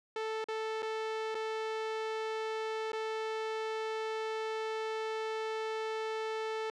sawtooth tone with dropouts, 440 Hz, A4, in tune, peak -30 dBFS, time 0.16-6.7 s, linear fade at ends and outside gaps 2 ms, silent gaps 0.442-0.485 / 0.822-0.828 / 1.346-1.351 / 2.919-2.931 s, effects low-pass 4000 Hz 12 dB/octave

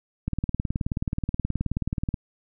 click train, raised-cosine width 5 ms, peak -13 dBFS, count 36, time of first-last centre 0.28-2.142 s, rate 18.8 Hz, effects none

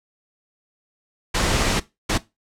pink noise bursts at uneven times, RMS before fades -20 dBFS, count 2, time 1.34-1.8 / 2.09-2.18 s, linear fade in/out 10 ms, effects noise-tail reverb RT60 0.2 s tail -17 dB re dry + low-pass 8000 Hz 12 dB/octave

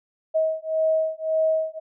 sine beating tone pair, 635 / 636.8 Hz, D#5 / D#5, +35 / +40 cents, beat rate 1.8 Hz, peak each -23 dBFS, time 0.34-1.8 s, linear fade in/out 20 ms, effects none

